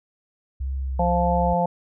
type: tone with vibrato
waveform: sine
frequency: 66 Hz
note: C2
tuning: 16 cents sharp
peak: -24 dBFS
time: 0.6-1.54 s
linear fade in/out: 10 ms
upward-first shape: sine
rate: 1.7 Hz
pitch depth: 29 cents each way
type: harmonic tone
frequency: 174.61 Hz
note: F3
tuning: in tune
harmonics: 1 / 3 / 4 / 5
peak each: -24 / -24 / -24 / -24 dBFS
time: 0.99-1.66 s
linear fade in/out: 5 ms
effects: none